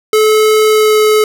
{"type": "tone with pitch glide", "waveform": "square", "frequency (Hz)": [431.7, 428.5], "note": ["A4", "A4"], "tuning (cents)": [-33, -46], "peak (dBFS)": -7, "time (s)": [0.13, 1.24], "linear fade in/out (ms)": 2, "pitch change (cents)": -13, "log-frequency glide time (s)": [0.66, 0.99], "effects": []}